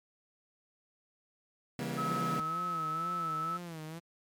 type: chord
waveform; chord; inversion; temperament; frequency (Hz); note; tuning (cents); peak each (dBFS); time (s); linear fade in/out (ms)
sawtooth; C# diminished seventh; none; just; 138.59 / 166.31 / 199.57 / 239.5; C#3 / E3 / G3 / Bb3; 0 / +16 / +31 / +47; -36 / -36 / -37 / -35; 1.79-2.4; 2
type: tone with pitch glide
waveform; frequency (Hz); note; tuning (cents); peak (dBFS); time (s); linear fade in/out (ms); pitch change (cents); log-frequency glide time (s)
sine; 1290 to 1306.5; E6 to E6; -38 to -16; -32; 1.97-3.58; 20; +22; 2.88-2.97
type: tone with vibrato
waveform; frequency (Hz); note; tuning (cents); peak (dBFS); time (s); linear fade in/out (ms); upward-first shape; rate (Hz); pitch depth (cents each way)
sawtooth; 165.5; E3; +7; -37; 2.05-4; 20; sine; 2.1; 110
effects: MP3 96 kbps